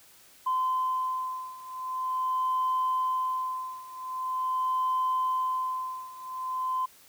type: beating tone pair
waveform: sine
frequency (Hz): 1028 / 1028.44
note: C6 / C6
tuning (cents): -31 / -30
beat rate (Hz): 0.44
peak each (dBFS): -30 / -28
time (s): 0.46-6.86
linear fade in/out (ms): 10
effects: tanh soft clip ceiling -20 dBFS + white hiss -56 dBFS RMS until 7.08 s